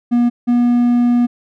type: tone pair in turn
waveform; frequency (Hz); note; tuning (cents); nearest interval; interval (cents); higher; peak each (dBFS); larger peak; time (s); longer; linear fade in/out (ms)
triangle; 240 / 241.5; B3 / B3; -49 / -39; unison; 10; second; -8; neither; 0.11-0.3 / 0.47-1.27; second; 20
effects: none